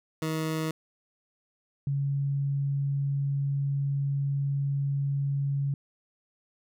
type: tone pair in turn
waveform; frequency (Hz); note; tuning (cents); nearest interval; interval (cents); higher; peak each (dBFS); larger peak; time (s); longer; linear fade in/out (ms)
20% pulse / sine; 158.5 / 139.77; D#3 / C#3; +32 / +15; major second; 217; first; -23 / -25; first; 0.22-0.71 / 1.87-5.74; second; 2
effects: none